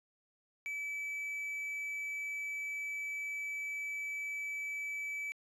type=tone; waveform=triangle; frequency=2301 Hz; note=D7; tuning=36 cents flat; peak=-35 dBFS; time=0.66-5.32 s; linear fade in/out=0 ms; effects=resampled to 32000 Hz